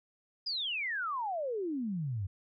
sine exponential sweep, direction down, 5050 to 89.6 Hz, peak -32 dBFS, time 0.46-2.27 s, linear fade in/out 10 ms, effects none

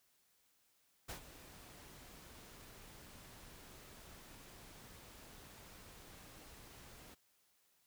pink noise with ADSR envelope, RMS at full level -44 dBFS, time 1.08-7.15 s, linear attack 18 ms, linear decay 100 ms, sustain -13 dB, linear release 15 ms, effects white hiss -75 dBFS RMS until 7.86 s

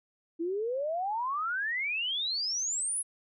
sine exponential sweep, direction up, 321.9 to 10740 Hz, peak -29 dBFS, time 0.39-3.03 s, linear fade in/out 20 ms, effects none

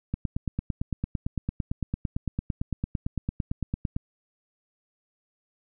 click train, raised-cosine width 5 ms, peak -15 dBFS, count 35, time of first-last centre 0.14-3.965 s, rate 8.89 Hz, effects none

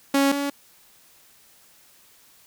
sawtooth tone pair in turn, 277 / 282.5 Hz, C#4 / C#4, -1 / +33 cents, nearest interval unison, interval 34 cents, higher second, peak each -13 / -20 dBFS, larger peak first, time 0.14-0.32 / 0.32-0.5 s, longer neither, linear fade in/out 5 ms, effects white hiss -55 dBFS RMS until 2.46 s

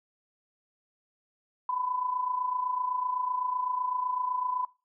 sine tone with amplitude modulation, 1002 Hz, B5, 25 cents sharp, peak -25 dBFS, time 1.69-4.65 s, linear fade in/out 2 ms, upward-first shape sine, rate 27.9 Hz, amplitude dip 65%, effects noise-tail reverb RT60 0.3 s tail -22 dB re dry

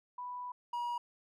sine / triangle tone pair in turn, 987.8 / 959.1 Hz, B5 / A#5, 0 / +49 cents, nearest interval minor second, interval 51 cents, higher first, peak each -39 / -32 dBFS, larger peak second, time 0.18-0.52 / 0.73-0.98 s, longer first, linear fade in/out 5 ms, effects none

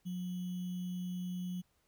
sine tone with sample-and-hold, 180 Hz, F#3, 47 cents flat, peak -36 dBFS, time 0.05-1.62 s, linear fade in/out 20 ms, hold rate 3150 Hz, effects pink hiss -75 dBFS RMS until 1.87 s

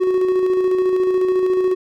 triangle tone with tremolo, 370 Hz, F#4, in tune, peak -11 dBFS, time 0-1.75 s, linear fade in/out 20 ms, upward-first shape square, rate 14 Hz, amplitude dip 30%, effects none

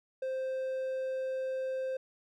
triangle tone, 523.3 Hz, C5, in tune, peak -30 dBFS, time 0.22-1.97 s, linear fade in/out 5 ms, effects none

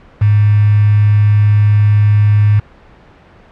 sine tone with quantisation, 104.4 Hz, G#2, 10 cents sharp, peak -6 dBFS, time 0.21-2.6 s, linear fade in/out 10 ms, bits 4, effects pink hiss -42 dBFS RMS until 3.51 s + low-pass 2000 Hz 12 dB/octave

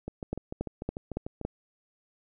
two click trains, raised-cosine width 2 ms, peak -17 / -22 dBFS, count 5 / 10, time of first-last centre 0.33-1.45 / 0.08-1.413 s, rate 3.57 / 6.75 Hz, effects none

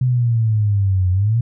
sine exponential two-way sweep, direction down then up, 128.8 to 90.1 to 121.2 Hz, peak -13 dBFS, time 0.01-1.41 s, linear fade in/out 5 ms, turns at 1.11 s, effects none

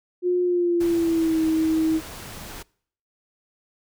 sine tone with pitch glide, 358.1 to 319 Hz, F4 to D#4, +43 to +43 cents, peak -18 dBFS, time 0.22-2.01 s, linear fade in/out 50 ms, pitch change -200 cents, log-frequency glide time 0.43-1.42 s
pink noise, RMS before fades -38 dBFS, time 0.8-2.63 s, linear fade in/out 10 ms
effects noise-tail reverb RT60 0.6 s tail -25 dB re dry

